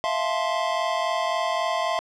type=chord; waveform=square; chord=F major seventh; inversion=third; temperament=just; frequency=654.8 / 698.5 / 873.1 / 1047.7 Hz; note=E5 / F5 / A5 / C6; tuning=-12 / 0 / -14 / +2 cents; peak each=-28 / -29 / -33 / -28 dBFS; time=0.04-1.99 s; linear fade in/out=0 ms; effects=low-pass 5000 Hz 12 dB/octave